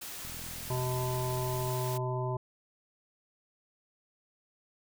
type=noise; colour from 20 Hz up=white; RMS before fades=-42 dBFS; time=0.01-1.98 s; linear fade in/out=10 ms
type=click train; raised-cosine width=5 ms; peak=-36 dBFS; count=61; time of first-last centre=0.25-1.679 s; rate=42 Hz
type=harmonic tone; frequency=126.5 Hz; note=B2; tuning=42 cents sharp; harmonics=1 / 3 / 5 / 7 / 8; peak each=-32 / -37 / -39 / -40 / -41 dBFS; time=0.7-2.37 s; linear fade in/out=5 ms
effects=none